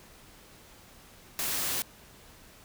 white noise, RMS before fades -31 dBFS, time 1.39-1.82 s, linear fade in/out 0 ms, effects pink hiss -54 dBFS RMS until 2.64 s

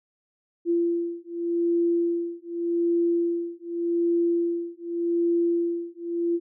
sine beating tone pair, 341 / 341.85 Hz, F4 / F4, -41 / -37 cents, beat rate 0.85 Hz, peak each -25 dBFS, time 0.65-6.4 s, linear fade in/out 50 ms, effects none

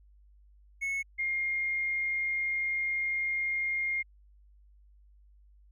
triangle / sine tone pair in turn, 2195 / 2126 Hz, C#7 / C7, -18 / +27 cents, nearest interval minor second, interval 55 cents, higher first, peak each -28 dBFS, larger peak neither, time 0.81-1.03 / 1.18-4.03 s, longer second, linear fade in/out 20 ms, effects added 50 Hz sine -56 dBFS peak until 5.71 s

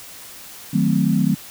sine chord, D# diminished seventh, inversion none, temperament equal with one note detuned, 155.56 / 185 / 220 / 258.8 Hz, D#3 / F#3 / A3 / C4, 0 / 0 / 0 / -19 cents, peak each -21 / -19 / -20 / -22 dBFS, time 0.73-1.35 s, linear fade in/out 10 ms, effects white hiss -39 dBFS RMS until 1.5 s

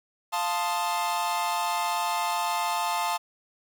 45% pulse chord, F dominant seventh, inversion none, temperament equal, 698.5 / 880 / 1046.5 / 1244.5 Hz, F5 / A5 / C6 / Eb6, 0 / 0 / 0 / 0 cents, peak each -32 / -28 / -33 / -34 dBFS, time 0.32-3.18 s, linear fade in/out 20 ms, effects none

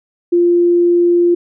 sine tone, 347.7 Hz, F4, 8 cents flat, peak -8 dBFS, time 0.32-1.35 s, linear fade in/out 10 ms, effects none

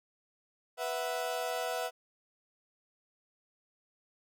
35% pulse chord, B suspended fourth, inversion none, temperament equal, 493.9 / 659.3 / 740 Hz, B4 / E5 / F#5, 0 / 0 / 0 cents, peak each -36 / -35 / -36 dBFS, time 0.77-1.91 s, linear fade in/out 50 ms, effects none

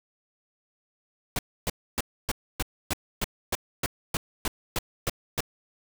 pink noise bursts, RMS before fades -27 dBFS, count 14, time 1.36-5.406 s, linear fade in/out 2 ms, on 29 ms, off 280 ms, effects none

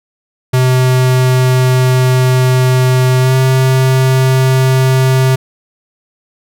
square tone with pitch glide, 128.2 to 130.89 Hz, C3 to C3, -35 to +1 cents, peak -8 dBFS, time 0.53-5.36 s, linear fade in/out 10 ms, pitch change +36 cents, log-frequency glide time 3.19-3.35 s, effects none

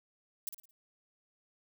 violet noise with echo, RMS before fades -37 dBFS, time 0.47-0.49 s, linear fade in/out 0 ms, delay 55 ms, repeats 4, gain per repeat -8 dB, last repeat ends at 0.71 s, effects none

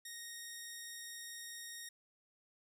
10% pulse tone, 1864.7 Hz, A#6, in tune, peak -37 dBFS, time 0.05-1.89 s, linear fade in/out 5 ms, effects none

